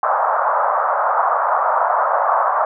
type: band-pass noise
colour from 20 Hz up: white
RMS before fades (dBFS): -17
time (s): 0.03-2.65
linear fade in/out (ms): 2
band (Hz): 590 to 1300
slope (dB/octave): 48
effects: none